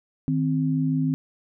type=tone pair together; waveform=sine; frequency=155.9 / 262 Hz; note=D#3 / C4; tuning=+4 / +2 cents; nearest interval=major sixth; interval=898 cents; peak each=-23 dBFS; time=0.28-1.14 s; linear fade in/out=0 ms; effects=none